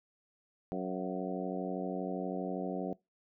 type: harmonic tone with a mistuned harmonic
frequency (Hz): 92.5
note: F#2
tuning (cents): 0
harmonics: 2 / 3 / 4 / 5 / 6 / 7 / 8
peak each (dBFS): -38 / -40 / -41 / -42 / -43 / -43 / -44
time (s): 0.72-2.93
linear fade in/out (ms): 0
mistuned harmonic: 7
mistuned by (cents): +43
effects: noise-tail reverb RT60 0.2 s tail -22 dB re dry